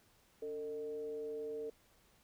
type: tone with frequency modulation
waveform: sine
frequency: 450.2 Hz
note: A4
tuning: 40 cents sharp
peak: -39 dBFS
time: 0.42-1.7 s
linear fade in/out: 5 ms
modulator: 165 Hz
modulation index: 0.41
effects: pink hiss -69 dBFS RMS until 2.23 s